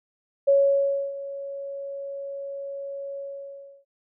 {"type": "tone with ADSR envelope", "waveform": "sine", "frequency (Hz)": 556, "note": "C#5", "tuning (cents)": 5, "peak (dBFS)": -14, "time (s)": [0.47, 3.85], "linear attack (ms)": 15, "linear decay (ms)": 640, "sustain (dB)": -17, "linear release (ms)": 670, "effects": []}